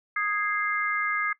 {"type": "chord", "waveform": "sine", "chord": "Ab major", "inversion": "second", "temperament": "equal with one note detuned", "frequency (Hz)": [1244.5, 1651.7, 2093], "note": ["Eb6", "Ab6", "C7"], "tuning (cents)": [0, -10, 0], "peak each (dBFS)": -29, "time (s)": [0.16, 1.33], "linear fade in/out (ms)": 5, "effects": ["noise-tail reverb RT60 0.1 s tail -18 dB re dry"]}